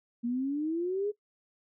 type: exponential sweep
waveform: sine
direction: up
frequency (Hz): 232.4 to 425.6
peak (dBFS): -28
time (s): 0.23-1.12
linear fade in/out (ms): 20
effects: noise-tail reverb RT60 0.1 s tail -20 dB re dry